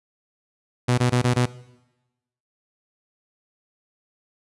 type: tone bursts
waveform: sawtooth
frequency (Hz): 123.47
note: B2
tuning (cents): 0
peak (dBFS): -13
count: 5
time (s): 0.88-1.46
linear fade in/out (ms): 10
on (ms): 100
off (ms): 20
effects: noise-tail reverb RT60 1.0 s tail -19 dB re dry + resampled to 24000 Hz